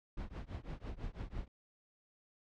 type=noise with tremolo; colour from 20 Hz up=brown; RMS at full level=-39 dBFS; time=0.17-1.48 s; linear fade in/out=5 ms; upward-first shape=triangle; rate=6 Hz; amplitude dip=100%; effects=low-pass 4000 Hz 12 dB/octave